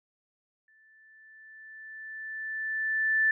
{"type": "tone with exponential growth", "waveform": "sine", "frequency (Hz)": 1760, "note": "A6", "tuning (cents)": 0, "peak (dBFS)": -20, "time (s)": [0.68, 3.31], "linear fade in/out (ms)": 2, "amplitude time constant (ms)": 570, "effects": []}